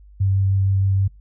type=tone with vibrato; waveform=sine; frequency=97 Hz; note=G2; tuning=18 cents flat; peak=-15 dBFS; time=0.2-1.08 s; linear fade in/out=10 ms; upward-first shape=sine; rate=6.4 Hz; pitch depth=9 cents each way; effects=noise-tail reverb RT60 0.2 s tail -23 dB re dry + added 50 Hz sine -43 dBFS peak until 1.2 s